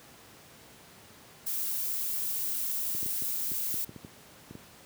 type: noise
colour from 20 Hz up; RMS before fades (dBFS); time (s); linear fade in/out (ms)
violet; -32; 1.46-3.85; 10
type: clicks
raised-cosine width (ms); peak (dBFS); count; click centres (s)
3; -29; 11; 2.949 / 3.029 / 3.061 / 3.222 / 3.517 / 3.742 / 3.893 / 3.962 / 4.048 / 4.51 / 4.553
effects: pink hiss -53 dBFS RMS until 4.85 s + high-pass 100 Hz 12 dB/octave